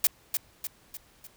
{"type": "noise with echo", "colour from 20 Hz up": "blue", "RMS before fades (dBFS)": -21, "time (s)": [0.04, 0.07], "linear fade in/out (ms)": 2, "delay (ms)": 300, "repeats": 4, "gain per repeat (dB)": -6, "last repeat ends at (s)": 1.27, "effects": ["pink hiss -60 dBFS RMS until 1.36 s"]}